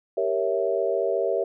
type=chord; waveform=sine; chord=G diminished seventh; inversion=none; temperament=equal; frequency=392 / 466.2 / 554.4 / 659.3 Hz; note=G4 / Bb4 / Db5 / Fb5; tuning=0 / 0 / 0 / 0 cents; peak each=-27 dBFS; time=0.17-1.44 s; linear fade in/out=5 ms; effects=none